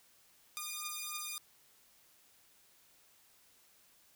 5% pulse beating tone pair, 1213 / 1216.4 Hz, D#6 / D#6, -44 / -40 cents, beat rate 3.4 Hz, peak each -31 / -30 dBFS, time 0.57-1.38 s, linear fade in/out 0 ms, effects white hiss -66 dBFS RMS until 4.15 s

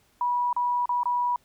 sine tone with dropouts, 975 Hz, B5, 23 cents flat, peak -22 dBFS, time 0.21-1.36 s, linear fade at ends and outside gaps 2 ms, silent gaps 0.529-0.564 / 0.857-0.892 / 1.033-1.056 s, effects pink hiss -64 dBFS RMS until 1.44 s

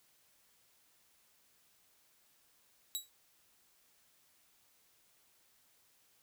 15% pulse tone with exponential decay, 3874 Hz, B7, 34 cents flat, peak -25 dBFS, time 2.95-3.09 s, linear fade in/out 0 ms, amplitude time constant 30 ms, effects white hiss -70 dBFS RMS until 6.22 s

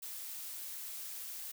blue noise, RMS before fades -44 dBFS, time 0.02-1.52 s, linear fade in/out 10 ms, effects none

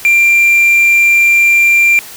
triangle tone with hard clipping, 2374 Hz, D7, 18 cents sharp, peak -6 dBFS, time 0.05-1.99 s, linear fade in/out 0 ms, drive 5 dB, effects white hiss -31 dBFS RMS until 2.16 s

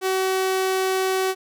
sawtooth tone, 378.1 Hz, F#4, 38 cents sharp, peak -16 dBFS, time 0.01-1.35 s, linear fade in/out 50 ms, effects none

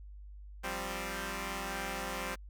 5% pulse chord, F suspended second, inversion none, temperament equal, 174.61 / 196 / 261.6 Hz, F3 / G3 / C4, 0 / 0 / 0 cents, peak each -31 / -28 / -30 dBFS, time 0.63-2.36 s, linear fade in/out 20 ms, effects added 50 Hz sine -46 dBFS peak until 2.49 s

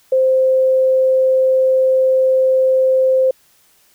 sine tone, 522 Hz, C5, 4 cents flat, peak -10 dBFS, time 0.12-3.31 s, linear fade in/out 5 ms, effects white hiss -54 dBFS RMS until 3.94 s

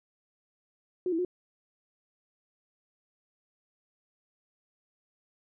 sine tone with pitch steps, 363.3 / 327.6 / 360.7 Hz, F#4 / E4 / F#4, -32 / -11 / -44 cents, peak -26 dBFS, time 1.06-1.249 s, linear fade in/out 2 ms, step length 63 ms, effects none

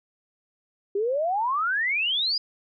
sine exponential sweep, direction up, 387 to 5020 Hz, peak -22 dBFS, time 0.95-2.38 s, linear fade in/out 5 ms, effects none

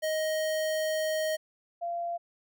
square / sine tone pair in turn, 626 / 688.1 Hz, D#5 / F5, +10 / -26 cents, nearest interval major second, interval 164 cents, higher second, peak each -28 / -30 dBFS, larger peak first, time 0.02-1.37 / 1.81-2.18 s, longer first, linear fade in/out 20 ms, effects none

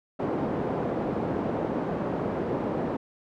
pink band-pass noise, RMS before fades -29 dBFS, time 0.19-2.97 s, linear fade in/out 10 ms, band 200 to 650 Hz, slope 12 dB/octave, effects none

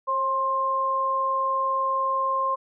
sine tone pair together, 537.6 / 1057 Hz, C5 / C6, +47 / +17 cents, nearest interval octave, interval 1170 cents, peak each -30 / -22 dBFS, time 0.07-2.56 s, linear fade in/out 20 ms, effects none

